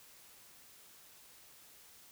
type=silence; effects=white hiss -59 dBFS RMS until 2.11 s